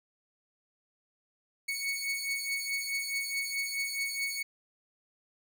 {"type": "beating tone pair", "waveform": "sawtooth", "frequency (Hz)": [2217, 2221.7], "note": ["C#7", "C#7"], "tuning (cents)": [0, 3], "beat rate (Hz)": 4.7, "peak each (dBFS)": [-33, -30], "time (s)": [1.68, 4.43], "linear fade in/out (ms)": 10, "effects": []}